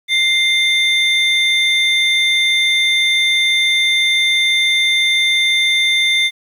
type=tone pair together; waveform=triangle; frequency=2093 / 3577 Hz; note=C7 / A7; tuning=0 / +28 cents; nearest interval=major sixth; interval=928 cents; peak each=-13 dBFS; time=0.08-6.31 s; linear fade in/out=50 ms; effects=8-bit